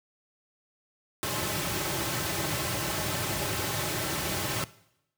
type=noise with comb filter; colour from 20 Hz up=pink; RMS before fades=-30 dBFS; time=1.23-4.64 s; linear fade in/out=0 ms; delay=4.2 ms; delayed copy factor=-0.6; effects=noise-tail reverb RT60 0.8 s tail -19 dB re dry + high-pass 100 Hz 12 dB/octave